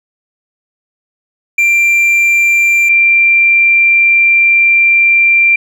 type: tone pair in turn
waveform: triangle / sine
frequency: 2366 / 2366 Hz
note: D7 / D7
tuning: +12 / +12 cents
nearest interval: unison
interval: 0 cents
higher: neither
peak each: -5 dBFS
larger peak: neither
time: 1.58-2.89 / 2.89-5.56 s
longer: second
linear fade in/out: 5 ms
effects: none